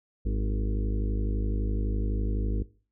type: harmonic tone with a mistuned harmonic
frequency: 51.91 Hz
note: G#1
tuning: in tune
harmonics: 1 / 2 / 4 / 5 / 6 / 7 / 8 / 9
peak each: -25 / -34 / -37 / -42 / -40 / -46 / -45 / -44 dBFS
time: 0.25-2.63 s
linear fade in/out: 10 ms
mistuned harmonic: 8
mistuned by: -32 cents
effects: noise-tail reverb RT60 0.4 s tail -20 dB re dry